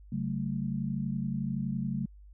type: chord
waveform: sine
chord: F# minor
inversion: second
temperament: equal with one note detuned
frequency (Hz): 138.59 / 188.34 / 220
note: C#3 / F#3 / A3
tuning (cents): 0 / +31 / 0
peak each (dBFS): -34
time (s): 0.12-2.06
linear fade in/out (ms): 5
effects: added 50 Hz sine -49 dBFS peak until 2.33 s